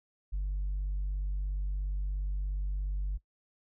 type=tone; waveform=sine; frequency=48.51 Hz; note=G1; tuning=17 cents flat; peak=-28 dBFS; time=0.32-3.18 s; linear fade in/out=20 ms; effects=noise-tail reverb RT60 0.1 s tail -21 dB re dry + tanh soft clip ceiling -28 dBFS